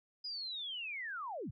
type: linear sweep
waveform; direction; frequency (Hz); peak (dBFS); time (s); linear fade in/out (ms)
sine; down; 5000 to 73.5; -39; 0.24-1.51; 10
effects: none